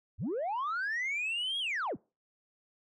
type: linear two-way sweep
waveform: sine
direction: up then down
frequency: 58.1 to 3335 to 58.1 Hz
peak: -29 dBFS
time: 0.18-1.97 s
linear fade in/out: 50 ms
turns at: 1.59 s
effects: noise-tail reverb RT60 0.3 s tail -25 dB re dry + tanh soft clip ceiling -29 dBFS